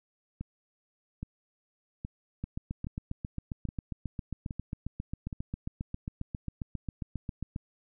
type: two click trains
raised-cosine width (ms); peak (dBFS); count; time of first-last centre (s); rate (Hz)
5; -22 / -24; 39 / 7; 2.44-7.561 / 0.41-5.328; 7.42 / 1.22
effects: none